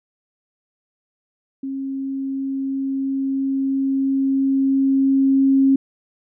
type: tone with level ramp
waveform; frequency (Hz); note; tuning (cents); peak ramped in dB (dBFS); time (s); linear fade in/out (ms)
sine; 270.3; C#4; -44; -24 to -11; 1.63-5.76; 5
effects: none